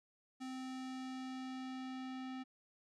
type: tone with low-pass filter sweep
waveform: square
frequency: 259.5 Hz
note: C4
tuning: 14 cents flat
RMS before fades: -45 dBFS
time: 0.4-2.44 s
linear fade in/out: 20 ms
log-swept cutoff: 7600 to 3500 Hz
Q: 0.94
effects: none